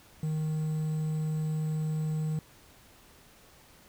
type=tone with quantisation; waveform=triangle; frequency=155.56 Hz; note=D#3; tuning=in tune; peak=-26 dBFS; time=0.23-2.39 s; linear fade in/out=2 ms; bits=9; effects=pink hiss -57 dBFS RMS until 3.88 s